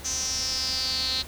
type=tone with band-pass filter sweep; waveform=sawtooth; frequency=259.4 Hz; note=C4; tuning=15 cents flat; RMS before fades=-28 dBFS; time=0.04-1.23 s; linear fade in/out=20 ms; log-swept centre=6200 to 4100 Hz; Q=8.9; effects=added 72 Hz sine -43 dBFS peak until 1.27 s + pink hiss -43 dBFS RMS until 1.27 s